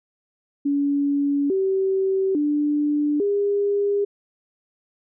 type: tone with pitch steps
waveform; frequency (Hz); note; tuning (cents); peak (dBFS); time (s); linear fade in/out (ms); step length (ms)
sine; 283.8 / 384 / 294.9 / 404.9; C#4 / G4 / D4 / G#4; +41 / -36 / +7 / -44; -18; 0.65-4.05; 10; 850
effects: none